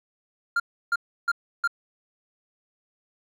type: tone bursts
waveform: triangle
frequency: 1396.9 Hz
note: F6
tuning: in tune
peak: -18 dBFS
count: 4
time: 0.56-1.676 s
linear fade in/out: 5 ms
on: 39 ms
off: 320 ms
effects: none